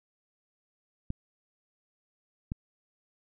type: clicks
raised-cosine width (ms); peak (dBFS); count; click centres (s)
5; -20; 2; 1.104 / 2.519
effects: none